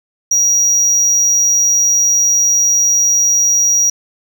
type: tone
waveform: triangle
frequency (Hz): 5750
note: F8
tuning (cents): +50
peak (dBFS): -8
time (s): 0.31-3.9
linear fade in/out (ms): 5
effects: none